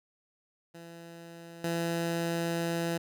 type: tone with level steps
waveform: 15% pulse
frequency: 168.3 Hz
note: E3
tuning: 36 cents sharp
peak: -39 / -23 dBFS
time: 0.74-2.98 s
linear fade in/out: 10 ms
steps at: 1.64 s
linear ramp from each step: 2 ms
effects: none